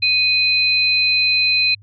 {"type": "tone pair together", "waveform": "sine", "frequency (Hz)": [2489, 4070], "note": ["D#7", "C8"], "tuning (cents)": [0, -49], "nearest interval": "major sixth", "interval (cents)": 851, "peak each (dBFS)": -16, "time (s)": [0.02, 1.75], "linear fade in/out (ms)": 10, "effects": ["added 102 Hz sine -43 dBFS peak until 1.82 s"]}